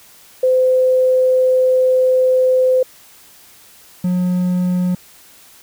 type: tone pair in turn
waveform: sine / triangle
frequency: 513 / 180.43 Hz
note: C5 / F#3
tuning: -34 / -43 cents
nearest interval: octave + tritone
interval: 1809 cents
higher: first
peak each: -10 / -12 dBFS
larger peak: first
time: 0.43-2.83 / 4.04-4.95 s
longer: first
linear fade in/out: 5 ms
effects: white hiss -45 dBFS RMS until 5.62 s